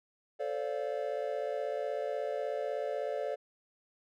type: chord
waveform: triangle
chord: D minor seventh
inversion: second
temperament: equal with one note detuned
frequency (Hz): 440 / 523.3 / 579.6 / 698.5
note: A4 / C5 / D5 / F5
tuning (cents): 0 / 0 / -23 / 0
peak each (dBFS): -36 / -37 / -34 / -39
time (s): 0.39-3.36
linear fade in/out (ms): 20
effects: none